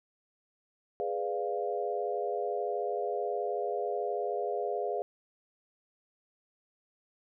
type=chord; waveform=sine; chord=G# diminished seventh; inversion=none; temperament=equal; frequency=415.3 / 493.9 / 587.3 / 698.5 Hz; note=G#4 / B4 / D5 / F5; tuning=0 / 0 / 0 / 0 cents; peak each=-34 / -36 / -38 / -35 dBFS; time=1-5.02 s; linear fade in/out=0 ms; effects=none